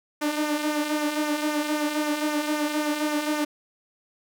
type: tone with flanger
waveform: sawtooth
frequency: 300 Hz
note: D4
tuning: 37 cents sharp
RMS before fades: -26 dBFS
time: 0.21-3.45 s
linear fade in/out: 10 ms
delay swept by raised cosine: 0.22 to 3.52 ms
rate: 3.8 Hz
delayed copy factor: -0.5
effects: none